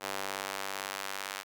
square tone with high-pass filter sweep, 48.9 Hz, G1, 4 cents flat, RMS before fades -38 dBFS, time 0-1.44 s, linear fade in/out 50 ms, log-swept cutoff 630 to 1200 Hz, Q 0.73, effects none

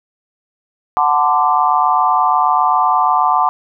sine chord, D dominant seventh, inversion first, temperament equal with one note detuned, 740 / 880 / 1026.7 / 1174.7 Hz, F#5 / A5 / C6 / D6, 0 / 0 / -33 / 0 cents, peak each -16 dBFS, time 0.97-3.49 s, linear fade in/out 0 ms, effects none

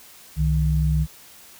sine tone pair together, 65.41 / 154.45 Hz, C2 / D#3, 0 / -12 cents, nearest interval octave + minor third, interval 1488 cents, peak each -20 dBFS, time 0.36-1.07 s, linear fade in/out 50 ms, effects white hiss -47 dBFS RMS until 1.59 s

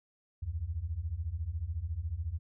sine beating tone pair, 73.42 / 87.42 Hz, D2 / F2, 0 / +2 cents, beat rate 14 Hz, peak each -37 / -35 dBFS, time 0.42-2.39 s, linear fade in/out 10 ms, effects none

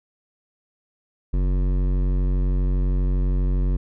sine tone with hard clipping, 46.25 Hz, F#1, in tune, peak -20 dBFS, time 1.33-3.77 s, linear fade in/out 10 ms, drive 14 dB, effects none

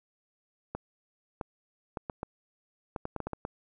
clicks, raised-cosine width 1 ms, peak -20 dBFS, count 12, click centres 0.75 / 1.412 / 1.972 / 2.098 / 2.231 / 2.962 / 3.054 / 3.163 / 3.203 / 3.27 / 3.333 / 3.451 s, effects none

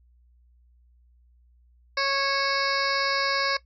harmonic tone with a mistuned harmonic, 551 Hz, C#5, 11 cents flat, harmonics 1 / 2 / 3 / 4 / 5 / 7 / 8 / 9 / 10, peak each -30 / -29 / -29 / -29 / -41 / -36 / -33 / -32 / -37 dBFS, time 1.97-3.57 s, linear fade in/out 5 ms, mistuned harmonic 5, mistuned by -56 cents, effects noise-tail reverb RT60 0.1 s tail -17 dB re dry + added 60 Hz sine -56 dBFS peak until 3.65 s

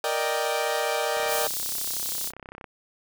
sawtooth chord, Eb major seventh, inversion second, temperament equal, 466.2 / 587.3 / 622.3 / 784 Hz, Bb4 / D5 / Eb5 / G5, 0 / 0 / 0 / 0 cents, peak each -26 dBFS, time 0.04-1.47 s, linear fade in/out 2 ms
click train, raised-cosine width 0.5 ms, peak -25 dBFS, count 49, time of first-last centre 1.17-2.642 s, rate 32.6 Hz
white high-pass noise, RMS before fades -30 dBFS, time 1.27-2.32 s, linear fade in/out 50 ms, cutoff 3500 Hz, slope 24 dB/octave
effects none

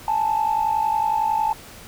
sine tone pair together, 836.1 / 887 Hz, G#5 / A5, +11 / +14 cents, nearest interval minor second, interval 103 cents, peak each -22 / -19 dBFS, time 0.08-1.53 s, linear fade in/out 2 ms, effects tanh soft clip ceiling -12 dBFS + pink hiss -42 dBFS RMS until 1.87 s

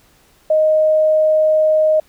sine tone, 622.3 Hz, D#5, in tune, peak -10 dBFS, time 0.5-2 s, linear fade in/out 5 ms, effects pink hiss -53 dBFS RMS until 2.08 s

